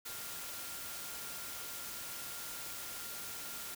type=tone in noise; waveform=sine; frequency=1396.9 Hz; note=F6; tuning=in tune; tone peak=-54 dBFS; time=0.05-3.75 s; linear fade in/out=10 ms; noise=white; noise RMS=-44 dBFS; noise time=0.05-3.75 s; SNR=-13 dB; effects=none